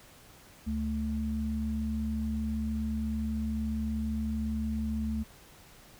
sine tone pair together, 73.34 / 220 Hz, D2 / A3, -2 / 0 cents, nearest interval octave + perfect fifth, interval 1902 cents, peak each -33 / -31 dBFS, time 0.66-5.24 s, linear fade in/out 20 ms, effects pink hiss -55 dBFS RMS until 5.99 s

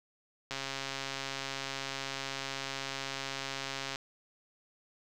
click train, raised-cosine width 0.2 ms, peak -19 dBFS, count 470, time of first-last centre 0.51-3.959 s, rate 136 Hz, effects 10-bit

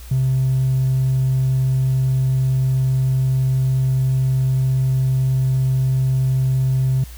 sine tone with hard clipping, 131.1 Hz, C3, 4 cents sharp, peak -15 dBFS, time 0.11-7.04 s, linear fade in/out 5 ms, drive 1 dB, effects added 60 Hz sine -34 dBFS peak until 7.17 s + white hiss -44 dBFS RMS until 7.17 s

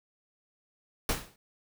pink noise with exponential decay, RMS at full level -26 dBFS, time 1.09-1.36 s, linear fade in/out 2 ms, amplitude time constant 57 ms, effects none

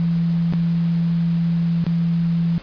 sine tone with dropouts, 168.4 Hz, E3, 37 cents sharp, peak -16 dBFS, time 0-2.58 s, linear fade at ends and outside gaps 0 ms, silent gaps 0.525-0.536 / 1.841-1.866 s, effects pink hiss -41 dBFS RMS until 2.62 s + resampled to 11025 Hz

